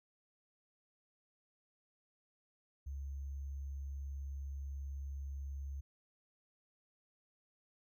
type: tone with sample-and-hold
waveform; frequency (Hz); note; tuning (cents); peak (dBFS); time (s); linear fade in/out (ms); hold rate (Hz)
sine; 69.3; C#2; 0; -40; 2.86-5.81; 10; 6300
effects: none